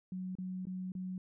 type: tone with dropouts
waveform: sine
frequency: 185 Hz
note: F#3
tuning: in tune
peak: -37 dBFS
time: 0.12-1.18 s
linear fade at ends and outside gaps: 2 ms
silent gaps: 0.353-0.385 / 0.654-0.669 / 0.92-0.951 s
effects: none